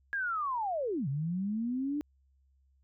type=linear two-way sweep; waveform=sine; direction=down then up; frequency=1661.2 to 130.81 to 300.5 Hz; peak=-30 dBFS; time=0.13-2.01 s; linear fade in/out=0 ms; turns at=1.08 s; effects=added 67 Hz sine -65 dBFS peak until 2.83 s